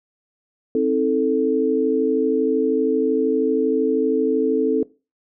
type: chord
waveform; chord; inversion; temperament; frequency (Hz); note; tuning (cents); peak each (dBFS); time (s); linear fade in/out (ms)
sine; A diminished; first; just; 264 / 316.8 / 440; C4 / Eb4 / A4; +16 / +31 / 0; -21 / -23 / -18; 0.75-4.83; 2
effects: noise-tail reverb RT60 0.3 s tail -20 dB re dry